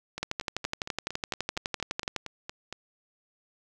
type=two click trains; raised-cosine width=0.2 ms; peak=-19 / -12 dBFS; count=12 / 24; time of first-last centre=0.18-2.726 / 0.23-2.163 s; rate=4.32 / 11.9 Hz; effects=none